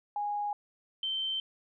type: tone pair in turn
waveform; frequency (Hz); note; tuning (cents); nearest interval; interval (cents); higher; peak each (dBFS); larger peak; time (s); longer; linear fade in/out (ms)
sine; 825 / 3108; G#5 / G7; -12 / -16; octave + major seventh; 2296; second; -30 / -30; neither; 0.16-0.53 / 1.03-1.4; neither; 2
effects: none